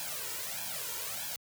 white noise with flanger, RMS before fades -38 dBFS, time 0-1.36 s, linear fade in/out 0 ms, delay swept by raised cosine 1.2 to 2.16 ms, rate 1.6 Hz, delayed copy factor +1, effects high-pass 100 Hz 12 dB/octave

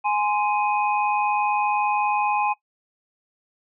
sine tone cluster, 833 / 1038 / 2505 Hz, G#5 / C6 / D#7, +5 / -14 / +11 cents, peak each -21 / -26 / -29 dBFS, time 0.04-2.54 s, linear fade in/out 20 ms, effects noise-tail reverb RT60 0.1 s tail -17 dB re dry

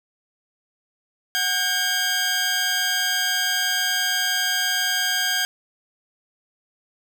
15% pulse tone pair together, 742 / 1609.9 Hz, F#5 / G6, +5 / +46 cents, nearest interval octave + minor second, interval 1341 cents, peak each -23 / -14 dBFS, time 1.35-5.45 s, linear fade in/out 0 ms, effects none

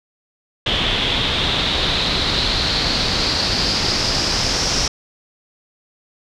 pink noise with low-pass filter sweep, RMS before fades -19 dBFS, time 0.66-4.88 s, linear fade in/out 5 ms, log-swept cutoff 3300 to 5500 Hz, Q 5.5, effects none

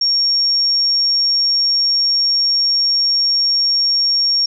sine tone, 5540 Hz, F8, 15 cents flat, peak -12 dBFS, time 0.01-4.46 s, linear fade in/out 5 ms, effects none

